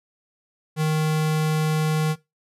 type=tone; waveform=square; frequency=155.56 Hz; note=D#3; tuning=in tune; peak=-20 dBFS; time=0.76-2.16 s; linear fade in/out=50 ms; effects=noise-tail reverb RT60 0.2 s tail -18 dB re dry + resampled to 32000 Hz